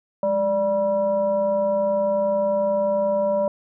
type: tone with frequency modulation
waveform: sine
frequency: 587.3 Hz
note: D5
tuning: in tune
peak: -18 dBFS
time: 0.23-3.48 s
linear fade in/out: 2 ms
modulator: 382 Hz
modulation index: 0.56
effects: none